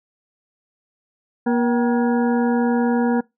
harmonic tone with a mistuned harmonic, 238.4 Hz, A#3, 39 cents sharp, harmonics 1 / 2 / 3 / 4 / 6 / 7, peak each -17 / -23 / -27 / -29 / -33 / -34 dBFS, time 1.46-3.21 s, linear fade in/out 10 ms, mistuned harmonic 3, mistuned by +130 cents, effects noise-tail reverb RT60 0.2 s tail -24 dB re dry

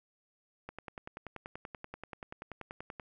click train, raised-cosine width 0.5 ms, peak -27 dBFS, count 25, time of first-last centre 0.69-2.998 s, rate 10.4 Hz, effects none

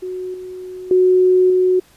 sine tone with level steps, 368.1 Hz, F#4, 9 cents flat, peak -23 / -28 / -9 / -11 dBFS, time 0.02-1.8 s, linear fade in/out 10 ms, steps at 0.34 / 0.91 / 1.5 s, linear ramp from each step 2 ms, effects pink hiss -51 dBFS RMS until 1.96 s + resampled to 32000 Hz

